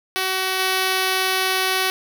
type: tone with level steps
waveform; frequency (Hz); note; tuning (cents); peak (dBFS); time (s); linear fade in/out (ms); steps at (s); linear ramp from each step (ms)
5% pulse; 376.7; F#4; +31; -9 / -7; 0.16-1.9; 0; 0.59; 5
effects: none